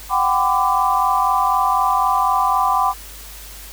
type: chord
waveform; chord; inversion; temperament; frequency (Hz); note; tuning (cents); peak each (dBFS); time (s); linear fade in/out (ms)
sine; G major seventh; third; equal with one note detuned; 740 / 784 / 1010.3 / 1174.7; F#5 / G5 / B5 / D6; 0 / 0 / +39 / 0; -23 / -20 / -18 / -19; 0.09-2.94; 50
effects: added 50 Hz sine -38 dBFS peak until 3.72 s + white hiss -38 dBFS RMS until 3.72 s